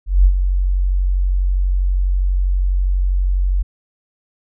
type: tone with ADSR envelope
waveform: sine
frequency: 46.15 Hz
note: F#1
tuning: 4 cents flat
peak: -5 dBFS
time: 0.06-3.63 s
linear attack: 190 ms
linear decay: 67 ms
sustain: -8 dB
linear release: 14 ms
effects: none